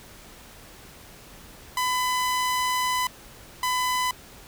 sawtooth tone bursts at uneven times, 1004 Hz, B5, 28 cents sharp, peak -19 dBFS, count 2, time 1.77-3.07 / 3.63-4.11 s, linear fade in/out 2 ms, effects pink hiss -47 dBFS RMS until 4.47 s

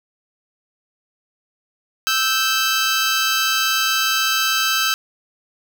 15% pulse tone pair together, 1312 / 1558.1 Hz, E6 / G6, -9 / -11 cents, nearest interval minor third, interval 298 cents, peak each -13 dBFS, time 2.07-4.94 s, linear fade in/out 0 ms, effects none

